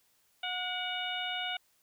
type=harmonic tone with a mistuned harmonic; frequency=728 Hz; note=F#5; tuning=28 cents flat; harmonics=1 / 2 / 3 / 4 / 5; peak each=-39 / -40 / -40 / -37 / -41 dBFS; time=0.43-1.57 s; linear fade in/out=5 ms; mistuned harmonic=3; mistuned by=+65 cents; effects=white hiss -70 dBFS RMS until 1.82 s